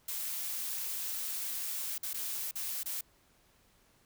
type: noise with dropouts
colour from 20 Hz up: blue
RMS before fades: -37 dBFS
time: 0.08-3.01 s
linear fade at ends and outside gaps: 5 ms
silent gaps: 1.981-2.03 / 2.133-2.142 / 2.512-2.555 / 2.833-2.857 s
effects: pink hiss -67 dBFS RMS until 4.05 s